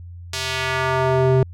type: tone with band-pass filter sweep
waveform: square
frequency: 130.81 Hz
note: C3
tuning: in tune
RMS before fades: -19 dBFS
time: 0.33-1.43 s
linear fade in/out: 2 ms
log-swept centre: 5200 to 290 Hz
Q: 1
effects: added 87 Hz sine -34 dBFS peak until 1.53 s